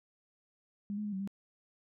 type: tone with pitch steps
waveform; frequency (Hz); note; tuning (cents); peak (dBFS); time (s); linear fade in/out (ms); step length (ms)
sine; 203.1 / 210.6 / 207.3 / 190.9 / 197.8; G#3 / G#3 / G#3 / G3 / G3; -38 / +24 / -3 / -46 / +16; -34; 0.9-1.275; 0; 75
effects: none